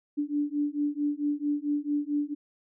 sine beating tone pair, 290 / 294.5 Hz, D4 / D4, -22 / +5 cents, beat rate 4.5 Hz, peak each -29 dBFS, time 0.17-2.35 s, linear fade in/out 20 ms, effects none

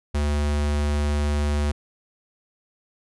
square tone, 73.42 Hz, D2, in tune, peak -21 dBFS, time 0.14-1.72 s, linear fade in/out 10 ms, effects resampled to 24000 Hz

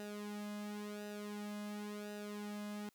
sawtooth tone with flanger, 207.7 Hz, G#3, in tune, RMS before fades -45 dBFS, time 0-2.89 s, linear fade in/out 0 ms, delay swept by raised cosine 0.9 to 2.2 ms, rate 0.94 Hz, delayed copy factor -0.75, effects white hiss -75 dBFS RMS until 2.94 s

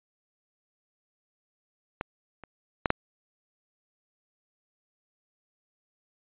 clicks, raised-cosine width 0.5 ms, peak -16 / -28 / -8 / -6 dBFS, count 4, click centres 2.011 / 2.437 / 2.858 / 2.904 s, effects resampled to 8000 Hz

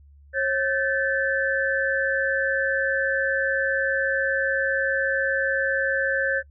sine tone cluster, 543 / 1539 / 1746 Hz, C#5 / G6 / A6, -36 / -32 / -14 cents, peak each -25 dBFS, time 0.33-6.43 s, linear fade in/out 50 ms, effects noise-tail reverb RT60 0.1 s tail -25 dB re dry + added 71 Hz sine -48 dBFS peak until 6.5 s

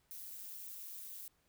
violet noise with amplitude modulation, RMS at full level -44 dBFS, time 0.11-1.28 s, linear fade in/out 0 ms, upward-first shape sine, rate 194 Hz, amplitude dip 95%, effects pink hiss -75 dBFS RMS until 1.48 s

